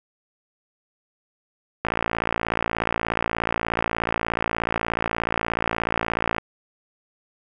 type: click train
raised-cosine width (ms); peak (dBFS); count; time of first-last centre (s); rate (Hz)
0.5; -7; 258; 1.85-6.383; 56.7
effects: none